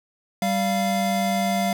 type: tone pair together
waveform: square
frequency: 195.03 / 695 Hz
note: G3 / F5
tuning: -9 / -9 cents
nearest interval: octave + minor seventh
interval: 2200 cents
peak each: -24 dBFS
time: 0.42-1.73 s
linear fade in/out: 2 ms
effects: none